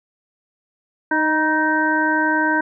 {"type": "harmonic tone with a mistuned harmonic", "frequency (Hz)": 310.1, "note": "D#4", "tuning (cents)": -6, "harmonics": [1, 2, 3, 5, 6], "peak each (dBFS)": [-21, -27, -21, -19, -29], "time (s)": [1.11, 2.61], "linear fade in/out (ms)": 5, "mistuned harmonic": 3, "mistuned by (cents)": 34, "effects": []}